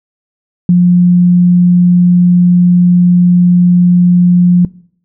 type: tone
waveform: sine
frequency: 177.3 Hz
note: F3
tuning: 26 cents sharp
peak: -3 dBFS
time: 0.69-4.65 s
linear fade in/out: 2 ms
effects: noise-tail reverb RT60 0.6 s tail -22 dB re dry